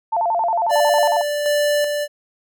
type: tone with vibrato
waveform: sine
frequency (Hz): 784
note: G5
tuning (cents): 0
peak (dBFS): -16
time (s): 0.12-1.22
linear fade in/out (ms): 10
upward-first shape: square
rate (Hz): 11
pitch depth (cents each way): 220
type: tone with tremolo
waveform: square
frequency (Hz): 587.3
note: D5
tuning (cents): 0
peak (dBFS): -16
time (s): 0.69-2.08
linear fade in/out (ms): 50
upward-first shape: square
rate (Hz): 1.3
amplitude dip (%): 40
effects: none